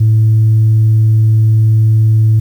sine tone, 109.9 Hz, A2, 2 cents flat, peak -4 dBFS, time 0-2.4 s, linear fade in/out 10 ms, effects tanh soft clip ceiling -3 dBFS + 7-bit

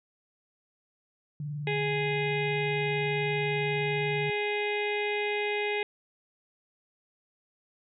sine tone with vibrato, 146.83 Hz, D3, in tune, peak -32 dBFS, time 1.4-4.3 s, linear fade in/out 2 ms, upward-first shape sine, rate 20 Hz, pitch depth 80 cents each way
harmonic tone, 415.3 Hz, G#4, in tune, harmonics 1 / 2 / 4 / 5 / 6 / 7 / 8 / 9, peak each -30 / -36 / -41 / -34 / -35 / -44 / -44 / -45 dBFS, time 1.67-5.83 s, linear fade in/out 2 ms
effects none

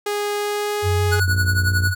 sawtooth tone with pitch glide, 412.4 to 416.7 Hz, G#4 to G#4, -12 to +6 cents, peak -17 dBFS, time 0.06-1.2 s, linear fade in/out 5 ms, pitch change +18 cents, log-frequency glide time 0.34-0.9 s
sine tone with vibrato, 92.6 Hz, F#2, 2 cents sharp, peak -17 dBFS, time 0.82-1.95 s, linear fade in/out 50 ms, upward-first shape sine, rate 5.9 Hz, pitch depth 30 cents each way
square tone with tremolo, 1466 Hz, F#6, 16 cents flat, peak -17 dBFS, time 1.11-1.95 s, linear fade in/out 20 ms, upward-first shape triangle, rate 11 Hz, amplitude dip 90%
click train, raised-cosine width 3 ms, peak -21 dBFS, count 36, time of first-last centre 1.28-1.871 s, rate 59.2 Hz
effects none

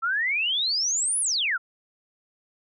sine exponential two-way sweep, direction up then down, 1307 to 10548 to 1307 Hz, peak -22 dBFS, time 0.02-1.58 s, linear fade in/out 20 ms, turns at 1.2 s, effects none

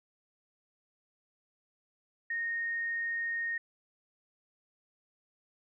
sine tone, 1853 Hz, A#6, 11 cents flat, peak -31 dBFS, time 2.3-3.58 s, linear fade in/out 5 ms, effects none

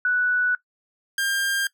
sine / sawtooth tone pair in turn, 1480 / 1600.4 Hz, F#6 / G6, 0 / +35 cents, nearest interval minor second, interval 135 cents, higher second, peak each -18 dBFS, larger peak neither, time 0.05-0.55 / 1.18-1.67 s, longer first, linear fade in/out 2 ms, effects noise-tail reverb RT60 0.1 s tail -19 dB re dry

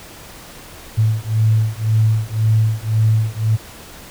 sine beating tone pair, 109 / 110.9 Hz, A2 / A2, -16 / +14 cents, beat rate 1.9 Hz, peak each -16 dBFS, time 0.97-3.57 s, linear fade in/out 20 ms, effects pink hiss -38 dBFS RMS until 4.1 s

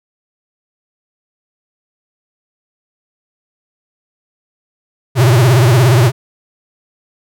square tone with vibrato, 123.5 Hz, B2, in tune, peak -7 dBFS, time 5.15-6.12 s, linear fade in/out 50 ms, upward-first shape triangle, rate 17 Hz, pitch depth 230 cents each way, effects none

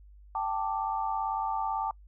sine chord, G suspended second, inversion none, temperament just, 784 / 882 / 1176 Hz, G5 / A5 / D6, 0 / +4 / +2 cents, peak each -33 / -31 / -35 dBFS, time 0.35-1.91 s, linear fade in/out 2 ms, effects noise-tail reverb RT60 0.1 s tail -26 dB re dry + added 50 Hz sine -50 dBFS peak until 2.07 s

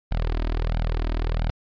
sawtooth tone with flanger, 40.07 Hz, E1, 48 cents flat, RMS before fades -24 dBFS, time 0.11-1.5 s, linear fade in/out 0 ms, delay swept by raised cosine 1.3 to 3.2 ms, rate 1.5 Hz, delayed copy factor +0.75, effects resampled to 11025 Hz

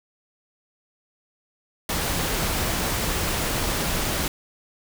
pink noise, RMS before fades -25 dBFS, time 1.89-4.28 s, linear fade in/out 2 ms, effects none

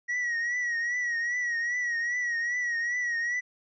triangle tone with vibrato, 1913 Hz, A#6, 44 cents sharp, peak -25 dBFS, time 0.08-3.41 s, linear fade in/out 20 ms, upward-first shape triangle, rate 2.5 Hz, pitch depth 72 cents each way, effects resampled to 16000 Hz

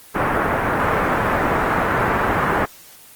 white low-pass noise, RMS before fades -19 dBFS, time 0.14-2.66 s, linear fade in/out 20 ms, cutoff 1600 Hz, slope 24 dB/octave, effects white hiss -44 dBFS RMS until 3.15 s + Opus 24 kbps

